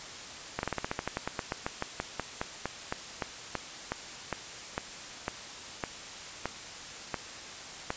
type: slowing click train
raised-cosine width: 0.5 ms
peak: -15 dBFS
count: 30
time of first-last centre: 0.59-7.904 s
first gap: 41 ms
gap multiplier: 1.11
effects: white hiss -43 dBFS RMS until 7.96 s + resampled to 16000 Hz